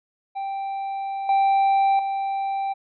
triangle tone with level steps, 784 Hz, G5, in tune, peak -24 / -14 / -21 dBFS, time 0.35-2.74 s, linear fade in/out 20 ms, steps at 1.29 / 1.99 s, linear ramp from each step 2 ms, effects resampled to 11025 Hz

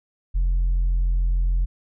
sine tone with tanh clipping, 43.44 Hz, F1, 8 cents flat, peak -18 dBFS, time 0.34-1.66 s, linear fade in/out 20 ms, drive 1 dB, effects none

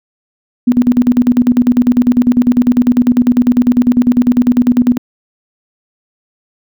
sine tone with tremolo, 244.7 Hz, B3, 16 cents flat, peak -4 dBFS, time 0.67-4.98 s, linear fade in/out 10 ms, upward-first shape square, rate 10 Hz, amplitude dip 80%, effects none

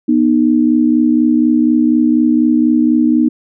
sine tone pair together, 243.2 / 307.3 Hz, B3 / D#4, -26 / -21 cents, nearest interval major third, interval 405 cents, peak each -11 dBFS, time 0.08-3.29 s, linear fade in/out 10 ms, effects none

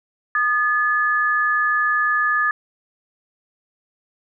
sine tone pair together, 1225 / 1716.9 Hz, D#6 / A6, -27 / -43 cents, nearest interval tritone, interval 584 cents, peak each -20 / -18 dBFS, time 0.35-2.51 s, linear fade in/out 2 ms, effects none

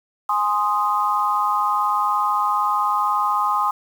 sine chord, Ab major, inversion none, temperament equal, 830.6 / 1046.5 / 1244.5 Hz, Ab5 / C6 / Eb6, 0 / 0 / 0 cents, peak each -23 / -21 / -21 dBFS, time 0.29-3.71 s, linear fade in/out 5 ms, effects 7-bit

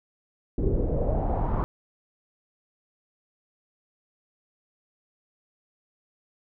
brown noise with low-pass filter sweep, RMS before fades -25 dBFS, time 0.58-1.64 s, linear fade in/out 0 ms, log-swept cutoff 370 to 1100 Hz, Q 3.9, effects none

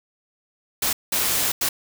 white noise bursts at uneven times, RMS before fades -22 dBFS, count 3, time 0.82-0.93 / 1.12-1.52 / 1.61-1.69 s, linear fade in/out 5 ms, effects none

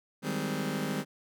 sawtooth chord, Ab major seventh, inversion second, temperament just, 155.74 / 194.67 / 207.7 / 259.6 Hz, Eb3 / G3 / Ab3 / C4, +2 / -12 / 0 / -13 cents, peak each -32 dBFS, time 0.22-1.05 s, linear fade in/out 50 ms, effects none

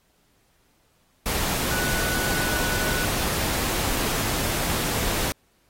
sine tone in noise, 1480 Hz, F#6, in tune, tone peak -29 dBFS, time 1.71-3.05 s, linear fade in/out 0 ms, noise pink, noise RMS -26 dBFS, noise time 1.26-5.32 s, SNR -6 dB, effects pink hiss -65 dBFS RMS until 5.69 s + AAC 48 kbps

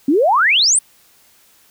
sine exponential sweep, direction up, 257.6 to 9500 Hz, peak -10 dBFS, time 0.08-0.79 s, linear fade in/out 5 ms, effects white hiss -52 dBFS RMS until 1.7 s

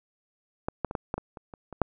clicks, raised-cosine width 1 ms, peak -14 / -12 / -20 / -14 / -14 / -19 / -27 / -28 / -26 / -7 dBFS, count 10, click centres 0.685 / 0.847 / 0.911 / 0.952 / 1.141 / 1.18 / 1.372 / 1.538 / 1.727 / 1.817 s, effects none

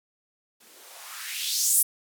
violet noise with band-pass filter sweep, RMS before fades -28 dBFS, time 0.6-1.83 s, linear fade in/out 10 ms, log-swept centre 210 to 11000 Hz, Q 2.5, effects none

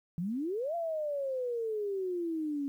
sine exponential two-way sweep, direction up then down, 161.5 to 691 to 275.4 Hz, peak -31 dBFS, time 0.18-2.68 s, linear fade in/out 0 ms, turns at 0.75 s, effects 11-bit

